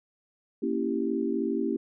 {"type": "chord", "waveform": "sine", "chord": "A# diminished seventh", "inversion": "none", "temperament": "equal", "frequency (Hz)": [233.1, 277.2, 329.6, 392], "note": ["A#3", "C#4", "E4", "G4"], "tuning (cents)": [0, 0, 0, 0], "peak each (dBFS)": -31, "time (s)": [0.62, 1.77], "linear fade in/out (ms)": 10, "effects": []}